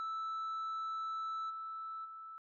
sine tone with level steps, 1316 Hz, E6, 3 cents flat, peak -34 / -40 / -46 dBFS, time 0-2.38 s, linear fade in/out 0 ms, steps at 1.49 / 2.04 s, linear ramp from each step 20 ms, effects tanh soft clip ceiling -36 dBFS

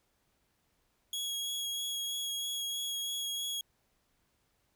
sawtooth tone with vibrato, 3321 Hz, G#7, 1 cent flat, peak -31 dBFS, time 1.13-3.61 s, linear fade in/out 2 ms, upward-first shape sine, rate 3.1 Hz, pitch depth 11 cents each way, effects pink hiss -75 dBFS RMS until 4.75 s

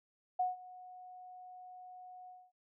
sine tone with ADSR envelope, 732 Hz, F#5, 19 cents flat, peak -28 dBFS, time 0.39-2.52 s, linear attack 9 ms, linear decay 160 ms, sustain -21 dB, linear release 240 ms, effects none

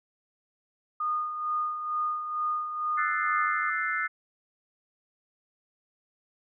sine tone with tremolo, 1226 Hz, D#6, 26 cents flat, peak -25 dBFS, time 1-3.7 s, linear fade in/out 5 ms, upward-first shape sine, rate 2.2 Hz, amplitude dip 55%
sine chord, F# half-diminished seventh, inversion third, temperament equal, 1318.5 / 1480 / 1760 / 2093 Hz, E6 / F#6 / A6 / C7, 0 / 0 / 0 / 0 cents, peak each -32 dBFS, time 2.97-4.08 s, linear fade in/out 20 ms
effects none

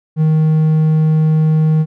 triangle tone, 156.6 Hz, D#3, 11 cents sharp, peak -7 dBFS, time 0.16-1.86 s, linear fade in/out 50 ms, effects none

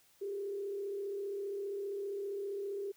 sine tone with frequency modulation, 399.7 Hz, G4, 34 cents sharp, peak -36 dBFS, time 0.21-2.92 s, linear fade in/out 10 ms, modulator 35.1 Hz, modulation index 0.49, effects white hiss -67 dBFS RMS until 2.96 s

